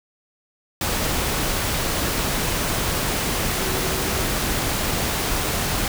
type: tone in noise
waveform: sine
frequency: 378.7 Hz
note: F#4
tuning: 40 cents sharp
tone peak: -31 dBFS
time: 3.61-4.22 s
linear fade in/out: 2 ms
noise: pink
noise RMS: -23 dBFS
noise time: 0.81-5.88 s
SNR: -11 dB
effects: none